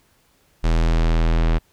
square tone with low-pass filter sweep, 41 Hz, E1, 9 cents flat, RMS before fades -17 dBFS, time 0.63-1.59 s, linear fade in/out 20 ms, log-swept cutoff 6200 to 3300 Hz, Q 0.79, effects pink hiss -60 dBFS RMS until 1.72 s

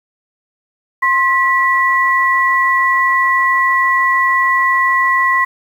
sine tone pair together, 1057.7 / 1951 Hz, C6 / B6, +18 / -22 cents, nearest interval major seventh, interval 1060 cents, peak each -13 dBFS, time 1.02-5.45 s, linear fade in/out 10 ms, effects 7-bit

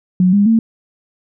sine tone with pitch steps, 182.9 / 202.9 / 225.2 Hz, F#3 / G#3 / A3, -20 / -40 / +40 cents, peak -8 dBFS, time 0.2-0.59 s, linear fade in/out 2 ms, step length 130 ms, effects none

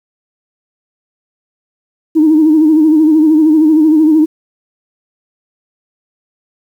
sine tone with vibrato, 311.1 Hz, D#4, in tune, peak -4 dBFS, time 2.15-4.26 s, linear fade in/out 20 ms, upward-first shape sine, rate 13 Hz, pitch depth 65 cents each way, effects tanh soft clip ceiling 0 dBFS + 7-bit

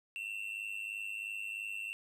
triangle tone with amplitude modulation, 2704 Hz, E7, 43 cents sharp, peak -33 dBFS, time 0.16-1.93 s, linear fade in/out 0 ms, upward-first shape sine, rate 103 Hz, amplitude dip 75%, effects none

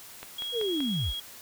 click train, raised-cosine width 0.3 ms, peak -23 dBFS, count 4, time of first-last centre 0.23-0.805 s, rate 5.22 Hz
sine tone, 3302 Hz, G#7, 11 cents flat, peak -32 dBFS, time 0.38-1.2 s, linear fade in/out 5 ms
sine linear sweep, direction down, 501 to 32.99 Hz, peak -27 dBFS, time 0.52-1.14 s, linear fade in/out 50 ms
effects white hiss -47 dBFS RMS until 1.41 s

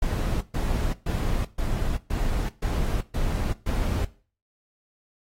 brown noise bursts, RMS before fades -25 dBFS, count 8, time 0.02-4.05 s, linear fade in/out 5 ms, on 390 ms, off 130 ms, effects noise-tail reverb RT60 0.4 s tail -18 dB re dry + AAC 48 kbps

